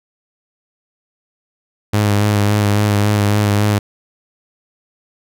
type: tone with vibrato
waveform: sawtooth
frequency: 103.5 Hz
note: G#2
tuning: 5 cents flat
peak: -8 dBFS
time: 1.93-3.79 s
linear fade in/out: 10 ms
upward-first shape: sine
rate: 3.6 Hz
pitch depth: 29 cents each way
effects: none